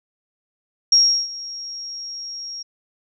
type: tone with ADSR envelope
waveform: sine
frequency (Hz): 5588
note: F8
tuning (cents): 0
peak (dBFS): -9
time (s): 0.92-2.63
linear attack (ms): 5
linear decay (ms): 350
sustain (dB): -20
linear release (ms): 11
effects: none